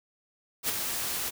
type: noise with ADSR envelope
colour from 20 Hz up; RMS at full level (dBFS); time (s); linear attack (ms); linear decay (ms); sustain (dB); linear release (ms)
white; -26; 0.63-1.31; 58; 14; -6; 29
effects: none